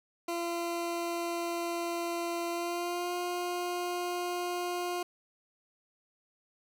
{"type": "tone with pitch glide", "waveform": "20% pulse", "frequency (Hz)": [341.8, 354.3], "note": ["F4", "F4"], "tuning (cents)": [-37, 25], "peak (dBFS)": -27, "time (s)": [0.28, 5.03], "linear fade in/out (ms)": 5, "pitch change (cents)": 62, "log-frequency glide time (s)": [2.5, 3.13], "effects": []}